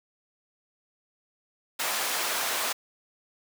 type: high-pass noise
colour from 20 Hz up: pink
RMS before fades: -29 dBFS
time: 1.79-2.73 s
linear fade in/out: 10 ms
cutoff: 700 Hz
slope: 12 dB/octave
effects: none